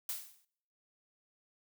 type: noise with exponential decay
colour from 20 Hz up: blue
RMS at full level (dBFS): -35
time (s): 0.09-0.45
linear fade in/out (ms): 2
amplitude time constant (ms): 78
effects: noise-tail reverb RT60 0.7 s tail -24 dB re dry